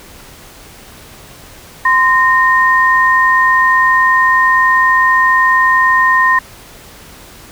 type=tone pair together; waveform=sine; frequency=1035 / 1844.2 Hz; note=C6 / A#6; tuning=-19 / -19 cents; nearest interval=minor seventh; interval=1000 cents; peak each=-10 dBFS; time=1.85-6.39 s; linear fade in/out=5 ms; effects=pink hiss -37 dBFS RMS until 7.51 s